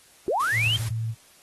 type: linear sweep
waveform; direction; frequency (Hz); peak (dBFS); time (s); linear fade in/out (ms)
sine; up; 329.6 to 3200; -21; 0.28-0.76; 0
type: noise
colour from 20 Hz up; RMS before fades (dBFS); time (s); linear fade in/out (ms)
white; -37; 0.39-0.9; 20
type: tone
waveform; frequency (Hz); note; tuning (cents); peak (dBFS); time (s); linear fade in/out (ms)
sine; 112.8; A2; +44; -25; 0.52-1.15; 50
effects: white hiss -55 dBFS RMS until 1.42 s + AAC 32 kbps